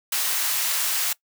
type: high-pass noise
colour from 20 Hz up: white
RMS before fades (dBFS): -24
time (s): 0.12-1.13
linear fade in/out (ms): 5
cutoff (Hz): 900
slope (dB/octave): 12
effects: noise-tail reverb RT60 0.1 s tail -21 dB re dry